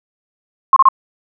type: tone bursts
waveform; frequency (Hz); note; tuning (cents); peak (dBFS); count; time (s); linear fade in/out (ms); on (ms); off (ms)
sine; 1070; C6; +38; -4; 3; 0.73-0.887; 2; 33; 29
effects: none